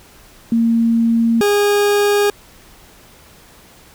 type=tone pair in turn; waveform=sine / 40% pulse; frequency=230 / 409.8 Hz; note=A#3 / G#4; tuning=-23 / -23 cents; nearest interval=minor seventh; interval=1000 cents; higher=second; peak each=-11 dBFS; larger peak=neither; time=0.52-1.41 / 1.41-2.3 s; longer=neither; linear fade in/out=2 ms; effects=pink hiss -45 dBFS RMS until 3.94 s